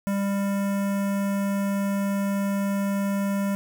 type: tone with notch filter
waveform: square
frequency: 198.7 Hz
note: G3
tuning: 24 cents sharp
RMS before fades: -25 dBFS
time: 0.07-3.55 s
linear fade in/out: 0 ms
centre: 4000 Hz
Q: 0.77
effects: none